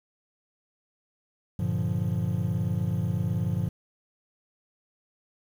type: chord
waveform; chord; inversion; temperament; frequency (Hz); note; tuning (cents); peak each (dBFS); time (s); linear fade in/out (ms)
triangle; G minor seventh; none; equal; 98 / 116.54 / 146.83 / 174.61; G2 / Bb2 / D3 / F3; 0 / 0 / 0 / 0; -28 / -28 / -30 / -28; 1.59-3.69; 5
effects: 9-bit